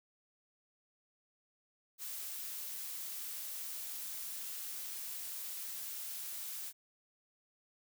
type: noise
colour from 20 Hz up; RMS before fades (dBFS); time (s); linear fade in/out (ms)
blue; -43; 1.98-6.73; 50
effects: none